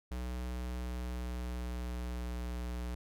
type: tone with pitch glide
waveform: square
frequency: 61.74 to 60.54 Hz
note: B1 to B1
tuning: 0 to -34 cents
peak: -37 dBFS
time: 0.11-2.95 s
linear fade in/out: 5 ms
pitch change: -34 cents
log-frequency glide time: 0.42-2.41 s
effects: none